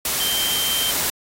sine tone in noise, 3136 Hz, G7, in tune, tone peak -22 dBFS, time 0.2-0.91 s, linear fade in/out 2 ms, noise white, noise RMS -22 dBFS, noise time 0.05-1.1 s, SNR -3 dB, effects AAC 48 kbps

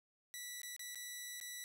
10% pulse tone with dropouts, 1961 Hz, B6, 13 cents flat, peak -36 dBFS, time 0.34-1.64 s, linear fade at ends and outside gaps 0 ms, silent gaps 0.617-0.632 / 0.764-0.794 / 0.947-0.956 / 1.401-1.412 s, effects 13-bit

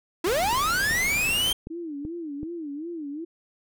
45% pulse linear sweep, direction up, 311.1 to 3200 Hz, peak -22 dBFS, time 0.24-1.53 s, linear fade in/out 5 ms
pink noise, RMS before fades -34 dBFS, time 0.26-1.53 s, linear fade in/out 10 ms
click train, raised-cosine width 3 ms, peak -23 dBFS, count 6, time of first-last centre 0.53-2.431 s, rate 2.63 Hz
sine tone with vibrato, 312.3 Hz, D#4, 7 cents sharp, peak -31 dBFS, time 1.7-3.25 s, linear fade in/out 10 ms, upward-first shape sine, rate 2.7 Hz, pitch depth 180 cents each way
effects none

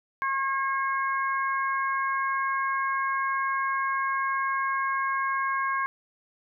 harmonic tone, 541 Hz, C#5, 42 cents flat, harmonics 2 / 3 / 4, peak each -26 / -30 / -36 dBFS, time 0.22-5.86 s, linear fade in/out 0 ms, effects none

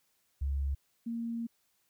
sine tone pair in turn, 69.3 / 231.9 Hz, C#2 / A#3, 0 / -9 cents, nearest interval octave + major sixth, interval 2091 cents, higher second, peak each -29 / -33 dBFS, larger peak first, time 0.41-0.75 / 1.06-1.47 s, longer second, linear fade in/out 10 ms, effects white hiss -74 dBFS RMS until 1.89 s

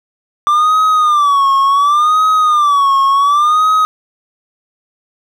triangle tone with vibrato, 1174.7 Hz, D6, in tune, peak -6 dBFS, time 0.47-3.85 s, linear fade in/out 0 ms, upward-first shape sine, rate 0.69 Hz, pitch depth 130 cents each way, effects none

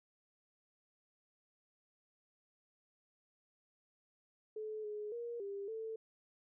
sine tone with pitch steps, 431.5 / 420.3 / 472.4 / 399.1 / 444.5 Hz, A4 / G#4 / A#4 / G4 / A4, -34 / +21 / +23 / +31 / +18 cents, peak -40 dBFS, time 4.56-5.96 s, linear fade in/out 5 ms, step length 280 ms, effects none

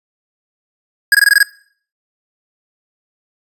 square tone bursts, 1650 Hz, G#6, 12 cents flat, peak -6 dBFS, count 7, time 1.12-1.429 s, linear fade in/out 2 ms, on 27 ms, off 20 ms, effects noise-tail reverb RT60 0.5 s tail -20 dB re dry + resampled to 32000 Hz

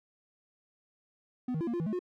triangle tone with pitch steps, 250.1 / 157.6 / 339.1 / 235.3 / 347.7 / 162.7 / 215 / 360.4 Hz, B3 / D#3 / E4 / A#3 / F4 / E3 / A3 / F#4, +22 / +23 / +49 / +16 / -8 / -22 / -40 / -45 cents, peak -28 dBFS, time 1.48-1.992 s, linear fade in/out 5 ms, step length 64 ms, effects none

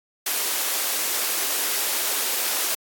white high-pass noise, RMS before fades -24 dBFS, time 0.26-2.75 s, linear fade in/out 5 ms, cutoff 300 Hz, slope 24 dB/octave, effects AAC 64 kbps

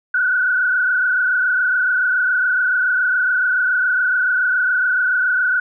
sine tone with frequency modulation, 1480 Hz, F#6, in tune, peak -14 dBFS, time 0.14-5.6 s, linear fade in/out 5 ms, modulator 27.1 Hz, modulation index 1.9, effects none

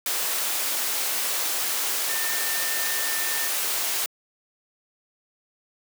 sine tone in noise, 1803 Hz, A6, 42 cents sharp, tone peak -32 dBFS, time 2.09-3.48 s, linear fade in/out 2 ms, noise white, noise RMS -26 dBFS, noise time 0.06-4.06 s, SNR -9 dB, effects high-pass 400 Hz 12 dB/octave

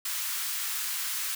white high-pass noise, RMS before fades -32 dBFS, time 0.05-1.35 s, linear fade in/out 5 ms, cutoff 1100 Hz, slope 24 dB/octave, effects none

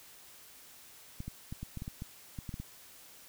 clicks, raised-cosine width 5 ms, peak -27 dBFS, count 12, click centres 1.204 / 1.28 / 1.525 / 1.63 / 1.773 / 1.821 / 1.879 / 2.021 / 2.388 / 2.492 / 2.541 / 2.6 s, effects white hiss -55 dBFS RMS until 3.28 s

